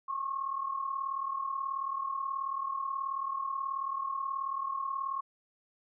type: tone pair together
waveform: sine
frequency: 1080.5 / 1119 Hz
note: C#6 / C#6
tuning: -45 / +16 cents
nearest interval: minor second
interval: 61 cents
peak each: -33 / -38 dBFS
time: 0.08-5.21 s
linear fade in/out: 10 ms
effects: none